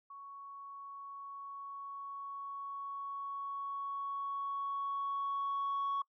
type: tone with level ramp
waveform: sine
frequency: 1113 Hz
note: C#6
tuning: 7 cents sharp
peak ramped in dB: -47 to -30 dBFS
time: 0.1-6.02 s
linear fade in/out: 5 ms
effects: noise-tail reverb RT60 0.1 s tail -26 dB re dry + tanh soft clip ceiling -30 dBFS